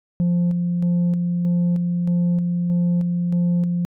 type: tone with tremolo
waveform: sine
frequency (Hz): 174.61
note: F3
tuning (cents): 0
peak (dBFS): -13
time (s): 0.2-3.85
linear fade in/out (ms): 0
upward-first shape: square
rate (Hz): 1.6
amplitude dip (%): 40
effects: tanh soft clip ceiling -15 dBFS